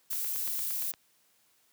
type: noise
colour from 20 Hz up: violet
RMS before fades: -33 dBFS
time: 0.1-0.92 s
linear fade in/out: 10 ms
type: click train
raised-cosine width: 0.2 ms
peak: -26 dBFS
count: 8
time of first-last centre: 0.13-0.938 s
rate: 8.66 Hz
effects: white hiss -68 dBFS RMS until 1.72 s + high-pass 80 Hz 12 dB/octave